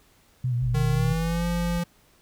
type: tone with vibrato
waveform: sine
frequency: 123.47 Hz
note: B2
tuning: in tune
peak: -22 dBFS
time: 0.44-1.13 s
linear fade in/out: 5 ms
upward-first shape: sine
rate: 6.4 Hz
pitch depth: 57 cents each way
type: tone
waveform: sine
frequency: 50.4 Hz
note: G1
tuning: 49 cents sharp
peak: -29 dBFS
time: 0.62-1.79 s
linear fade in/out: 5 ms
type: tone with pitch glide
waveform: square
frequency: 153.9 to 172.75 Hz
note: D#3 to F3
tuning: -19 to -19 cents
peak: -25 dBFS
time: 0.74-1.84 s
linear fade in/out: 10 ms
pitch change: +200 cents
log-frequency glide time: 0.9-1.46 s
effects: pink hiss -60 dBFS RMS until 2.21 s